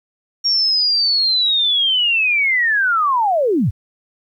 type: linear sweep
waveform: sine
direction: down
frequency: 5588 to 70.2 Hz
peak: -13 dBFS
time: 0.44-3.71 s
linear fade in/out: 20 ms
effects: 9-bit